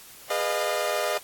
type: chord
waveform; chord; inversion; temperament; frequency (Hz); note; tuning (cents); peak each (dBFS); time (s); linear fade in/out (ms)
sawtooth; F half-diminished seventh; first; equal with one note detuned; 415.3 / 493.9 / 609.8 / 698.5; Ab4 / Cb5 / Eb5 / F5; 0 / 0 / -35 / 0; -29 / -28 / -23 / -27; 0.3-1.18; 5
effects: white hiss -47 dBFS RMS until 1.23 s + AAC 64 kbps